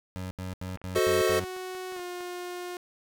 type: tone bursts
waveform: 25% pulse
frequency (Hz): 92.5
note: F#2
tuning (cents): 0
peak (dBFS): -30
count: 6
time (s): 0.16-1.445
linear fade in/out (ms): 0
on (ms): 150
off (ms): 77
type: clicks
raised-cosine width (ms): 0.5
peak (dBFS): -33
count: 10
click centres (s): 0.692 / 0.773 / 0.816 / 1.265 / 1.565 / 1.75 / 1.923 / 1.965 / 1.995 / 2.207
type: chord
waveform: square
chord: F# diminished seventh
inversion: none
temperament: equal with one note detuned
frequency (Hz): 370 / 440 / 523.3 / 630.9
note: F#4 / A4 / C5 / Eb5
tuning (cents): 0 / 0 / 0 / +24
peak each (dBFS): -26 / -28 / -31 / -31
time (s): 0.95-1.4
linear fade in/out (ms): 10
type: tone with pitch glide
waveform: sawtooth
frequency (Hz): 370 to 356.6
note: F#4 to F4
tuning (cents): 0 to +36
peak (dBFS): -31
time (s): 1.27-2.77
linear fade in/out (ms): 2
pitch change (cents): -64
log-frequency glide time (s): 1.94-1.99
effects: none